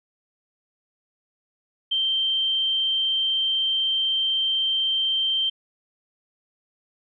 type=tone; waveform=sine; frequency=3136 Hz; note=G7; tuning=in tune; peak=-20 dBFS; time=1.91-5.5 s; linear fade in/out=10 ms; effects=none